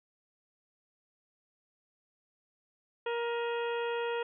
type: harmonic tone with a mistuned harmonic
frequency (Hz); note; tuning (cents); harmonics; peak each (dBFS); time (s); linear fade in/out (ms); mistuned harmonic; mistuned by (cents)
470.4; A#4; +16; 1 / 2 / 3 / 4 / 5 / 6 / 7; -32 / -38 / -42 / -44 / -46 / -48 / -49; 3.06-4.23; 5; 5; +110
effects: none

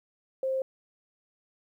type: tone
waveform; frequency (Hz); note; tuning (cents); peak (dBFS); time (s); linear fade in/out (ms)
sine; 528; C5; +16; -26; 0.43-0.62; 2
effects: 11-bit

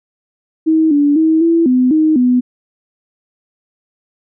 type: tone with pitch steps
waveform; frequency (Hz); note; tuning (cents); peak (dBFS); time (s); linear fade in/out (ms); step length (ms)
sine; 318.2 / 289 / 319 / 333 / 253.2 / 312.2 / 249; D#4 / D4 / D#4 / E4 / B3 / D#4 / B3; +39 / -28 / +43 / +18 / +43 / +6 / +14; -8; 0.66-2.41; 20; 250
effects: none

